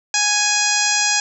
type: harmonic tone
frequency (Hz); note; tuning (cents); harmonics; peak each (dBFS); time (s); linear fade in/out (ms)
830.6; G#5; 0; 1 / 2 / 3 / 4 / 5 / 6 / 7 / 8 / 9; -25 / -23 / -23 / -27 / -27 / -23 / -24 / -22 / -25; 0.14-1.2; 2
effects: none